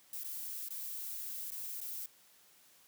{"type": "noise with dropouts", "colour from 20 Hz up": "violet", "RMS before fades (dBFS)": -42, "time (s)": [0.13, 2.06], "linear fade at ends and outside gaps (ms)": 2, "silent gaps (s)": [[0.235, 0.245], [0.686, 0.705], [1.505, 1.518], [1.805, 1.813]], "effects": ["white hiss -64 dBFS RMS until 2.87 s", "high-pass 100 Hz 12 dB/octave"]}